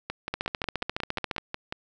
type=two click trains; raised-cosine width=0.3 ms; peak=-15 / -12 dBFS; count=10 / 16; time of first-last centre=0.1-1.725 / 0.34-1.382 s; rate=5.54 / 14.4 Hz; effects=none